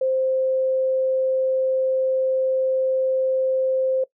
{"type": "tone", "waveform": "sine", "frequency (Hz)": 523.3, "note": "C5", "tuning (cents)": 0, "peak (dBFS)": -18, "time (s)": [0.01, 4.04], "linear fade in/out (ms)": 5, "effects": ["noise-tail reverb RT60 0.1 s tail -20 dB re dry"]}